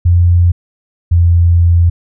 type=tone pair in turn; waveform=sine; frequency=87.31 / 85.66 Hz; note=F2 / F2; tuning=0 / -33 cents; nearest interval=unison; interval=33 cents; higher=first; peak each=-5 dBFS; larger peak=neither; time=0.05-0.52 / 1.11-1.9 s; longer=second; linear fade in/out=10 ms; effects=none